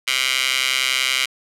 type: tone with high-pass filter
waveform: 15% pulse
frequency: 130.81 Hz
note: C3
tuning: in tune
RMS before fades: -20 dBFS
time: 0.07-1.26 s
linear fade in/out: 10 ms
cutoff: 2500 Hz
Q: 2.1
effects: low-pass 12000 Hz 12 dB/octave